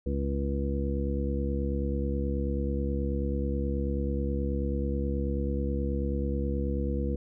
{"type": "harmonic tone", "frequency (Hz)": 69.3, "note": "C#2", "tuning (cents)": 0, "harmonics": [1, 2, 3, 4, 5, 7], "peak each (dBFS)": [-29, -37, -34, -37, -38, -36], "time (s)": [0.06, 7.16], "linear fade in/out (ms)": 5, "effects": []}